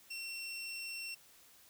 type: tone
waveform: 25% pulse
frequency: 2715 Hz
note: F7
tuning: 50 cents flat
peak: -37 dBFS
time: 0.1-1.15 s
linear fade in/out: 10 ms
effects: white hiss -62 dBFS RMS until 1.69 s